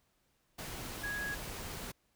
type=tone in noise; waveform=sine; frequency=1661.2 Hz; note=G#6; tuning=in tune; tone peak=-36 dBFS; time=1.03-1.35 s; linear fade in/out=10 ms; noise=pink; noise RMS=-43 dBFS; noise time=0.58-1.92 s; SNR=+4 dB; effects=pink hiss -75 dBFS RMS until 2.15 s